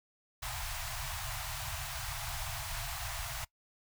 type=band-stop noise; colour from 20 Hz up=pink; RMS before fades=-39 dBFS; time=0.42-3.45 s; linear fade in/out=10 ms; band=140 to 640 Hz; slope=96 dB/octave; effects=noise-tail reverb RT60 0.1 s tail -22 dB re dry